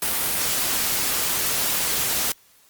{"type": "noise", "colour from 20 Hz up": "white", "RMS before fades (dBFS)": -23, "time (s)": [0.02, 2.32], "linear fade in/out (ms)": 2, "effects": ["white hiss -56 dBFS RMS until 2.69 s", "Opus 32 kbps"]}